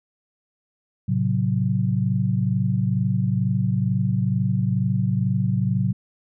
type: chord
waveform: sine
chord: F# diminished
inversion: first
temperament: just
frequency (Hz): 111 / 133.2 / 185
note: A2 / C3 / F#3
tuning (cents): +16 / +31 / 0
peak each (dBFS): -23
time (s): 1.08-5.93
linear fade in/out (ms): 10
effects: none